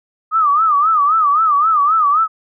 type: tone with vibrato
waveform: sine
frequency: 1225 Hz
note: D#6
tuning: 27 cents flat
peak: -10 dBFS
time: 0.31-2.28 s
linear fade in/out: 50 ms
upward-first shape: sine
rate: 3.8 Hz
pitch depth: 140 cents each way
effects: none